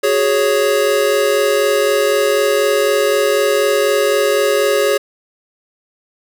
square chord, F# suspended second, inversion none, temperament equal with one note detuned, 371.3 / 415.3 / 554.4 Hz, F#4 / G#4 / C#5, +6 / 0 / 0 cents, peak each -22 / -16 / -16 dBFS, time 0.03-4.98 s, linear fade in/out 10 ms, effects none

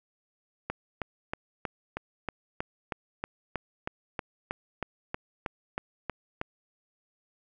click train, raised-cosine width 0.5 ms, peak -16 dBFS, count 19, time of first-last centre 0.7-6.414 s, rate 3.15 Hz, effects none

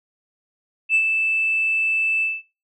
sine tone with ADSR envelope, 2637 Hz, E7, in tune, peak -12 dBFS, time 0.89-2.42 s, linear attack 58 ms, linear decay 67 ms, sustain -6 dB, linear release 200 ms, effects noise-tail reverb RT60 0.3 s tail -19 dB re dry + tanh soft clip ceiling -10 dBFS

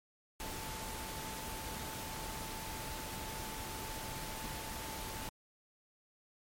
sine tone in noise, 880 Hz, A5, in tune, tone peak -48 dBFS, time 0.4-5.29 s, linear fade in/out 0 ms, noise pink, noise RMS -43 dBFS, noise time 0.4-5.29 s, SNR -8 dB, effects MP3 64 kbps

